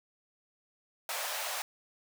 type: high-pass noise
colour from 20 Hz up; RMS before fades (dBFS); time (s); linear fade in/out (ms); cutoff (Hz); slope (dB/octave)
pink; -36; 1.09-1.62; 2; 560; 48
effects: none